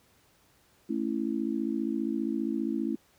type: chord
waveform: sine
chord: A major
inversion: none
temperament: just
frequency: 220 / 275 / 330 Hz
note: A3 / C#4 / E4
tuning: 0 / -14 / +2 cents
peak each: -32 dBFS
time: 0.89-2.96 s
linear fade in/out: 10 ms
effects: pink hiss -64 dBFS RMS until 3.18 s + high-pass 60 Hz 12 dB/octave